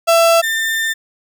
35% pulse tone pair in turn, 668 / 1796.3 Hz, E5 / A6, +23 / +35 cents, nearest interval octave + perfect fourth, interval 1712 cents, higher second, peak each -7 / -14 dBFS, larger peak first, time 0.07-0.42 / 0.42-0.94 s, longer second, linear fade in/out 20 ms, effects none

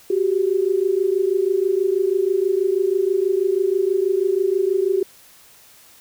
sine tone pair together, 370 / 396.2 Hz, F#4 / G4, 0 / +18 cents, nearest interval minor second, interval 118 cents, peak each -19 dBFS, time 0.1-5.03 s, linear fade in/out 5 ms, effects white hiss -49 dBFS RMS until 6 s

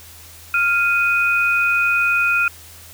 sine tone pair together, 1396.9 / 2491 Hz, F6 / D#7, 0 / +1 cents, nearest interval minor seventh, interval 1001 cents, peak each -17 dBFS, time 0.54-2.48 s, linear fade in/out 2 ms, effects added 83 Hz sine -45 dBFS peak until 2.93 s + white hiss -42 dBFS RMS until 2.93 s

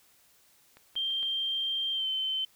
clicks, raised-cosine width 0.3 ms, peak -35 / -31 / -41 / -32 dBFS, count 4, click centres 0.77 / 0.955 / 1.103 / 1.23 s
sine tone with pitch glide, 3167 to 3079 Hz, G7 to G7, +17 to -32 cents, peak -28 dBFS, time 0.96-2.45 s, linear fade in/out 5 ms, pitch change -49 cents, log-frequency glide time 1.93-2.07 s
effects white hiss -63 dBFS RMS until 2.55 s

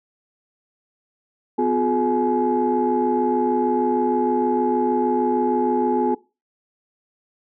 sine tone cluster, 252.5 / 358.8 / 425.3 / 846 Hz, B3 / F4 / G#4 / G#5, +39 / +47 / +41 / +32 cents, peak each -22 dBFS, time 1.58-6.15 s, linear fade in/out 10 ms, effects noise-tail reverb RT60 0.3 s tail -22 dB re dry + tanh soft clip ceiling -9 dBFS

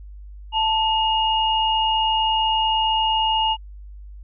sine tone pair together, 884.4 / 2857 Hz, A5 / F7, +9 / +39 cents, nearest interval octave + minor sixth, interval 2030 cents, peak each -19 / -21 dBFS, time 0.52-3.57 s, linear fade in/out 50 ms, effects added 50 Hz sine -36 dBFS peak until 4.23 s

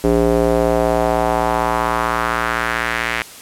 square tone with band-pass filter sweep, 57.9 Hz, A#1, 11 cents flat, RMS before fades -17 dBFS, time 0.04-3.22 s, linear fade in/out 0 ms, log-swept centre 400 to 2100 Hz, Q 2.1, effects white hiss -37 dBFS RMS until 3.41 s + low-pass 12000 Hz 12 dB/octave

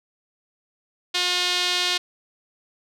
sawtooth tone with band-pass filter, 358.2 Hz, F4, 44 cents sharp, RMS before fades -23 dBFS, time 1.14-1.98 s, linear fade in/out 10 ms, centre 3800 Hz, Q 2.2, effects none

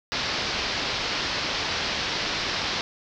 white low-pass noise, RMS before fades -28 dBFS, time 0.12-2.81 s, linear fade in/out 0 ms, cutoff 5300 Hz, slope 48 dB/octave, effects none

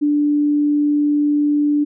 sine tone, 293.7 Hz, D4, in tune, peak -13 dBFS, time 0.01-1.85 s, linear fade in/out 20 ms, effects none

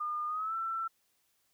sine tone with pitch glide, 1213 to 1338.2 Hz, D#6 to E6, -44 to +26 cents, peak -32 dBFS, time 0-0.88 s, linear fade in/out 10 ms, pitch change +170 cents, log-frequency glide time 0.27-0.55 s, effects white hiss -74 dBFS RMS until 1.53 s

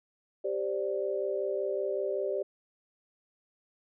sine chord, G suspended fourth, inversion none, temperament just, 392 / 522.7 / 588 Hz, G4 / C5 / D5, 0 / -2 / +2 cents, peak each -32 / -35 / -33 dBFS, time 0.44-2.43 s, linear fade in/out 10 ms, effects none

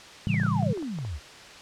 sine chord, A dominant seventh, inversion none, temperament just, 110 / 137.5 / 165 / 198 Hz, A2 / C#3 / E3 / G3, 0 / -14 / +2 / +18 cents, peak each -28 dBFS, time 0.27-0.73 s, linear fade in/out 0 ms
sine exponential sweep, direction down, 3136 to 61.74 Hz, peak -30 dBFS, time 0.27-1.2 s, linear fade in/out 50 ms
clicks, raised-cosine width 1 ms, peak -28 dBFS, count 9, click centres 0.343 / 0.399 / 0.434 / 0.465 / 0.626 / 0.775 / 0.826 / 0.987 / 1.05 s
effects white hiss -45 dBFS RMS until 1.61 s + low-pass 5000 Hz 12 dB/octave

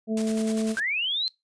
harmonic tone, 220 Hz, A3, in tune, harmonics 1 / 2 / 3, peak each -24 / -30 / -34 dBFS, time 0.07-0.76 s, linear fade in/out 50 ms
white noise with tremolo, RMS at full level -36 dBFS, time 0.17-0.8 s, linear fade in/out 2 ms, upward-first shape square, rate 10 Hz, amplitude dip 55%
sine linear sweep, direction up, 1515 to 4186 Hz, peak -24 dBFS, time 0.77-1.28 s, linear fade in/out 0 ms
effects noise-tail reverb RT60 0.2 s tail -22 dB re dry + resampled to 22050 Hz

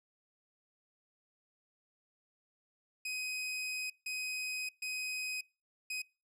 sawtooth tone bursts at uneven times, 2514 Hz, D#7, 17 cents sharp, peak -33 dBFS, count 4, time 3.05-3.9 / 4.06-4.69 / 4.82-5.41 / 5.9-6.02 s, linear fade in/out 5 ms, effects noise-tail reverb RT60 0.3 s tail -24 dB re dry + low-pass 12000 Hz 12 dB/octave

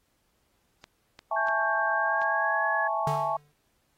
clicks, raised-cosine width 0.2 ms, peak -26 dBFS, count 4, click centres 0.841 / 1.191 / 1.485 / 2.217 s
sine chord, A major seventh, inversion second, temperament equal, 659.3 / 830.6 / 880 / 1108.7 Hz, E5 / G#5 / A5 / C#6, 0 / 0 / 0 / 0 cents, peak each -31 dBFS, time 1.31-3.37 s, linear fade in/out 5 ms
sine tone with pitch glide, 1584 to 1687.9 Hz, G6 to G#6, +18 to +28 cents, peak -27 dBFS, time 1.36-2.88 s, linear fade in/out 10 ms, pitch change +110 cents, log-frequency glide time 1.94-2.66 s
square tone with exponential decay, 146.83 Hz, D3, in tune, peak -27 dBFS, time 3.07-3.52 s, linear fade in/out 2 ms, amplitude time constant 97 ms
effects pink hiss -72 dBFS RMS until 3.97 s + AAC 48 kbps

